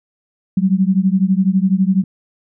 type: beating tone pair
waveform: sine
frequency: 185 / 197 Hz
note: F#3 / G3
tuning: 0 / +9 cents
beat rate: 12 Hz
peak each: -14 / -15 dBFS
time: 0.57-2.04 s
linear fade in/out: 5 ms
effects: none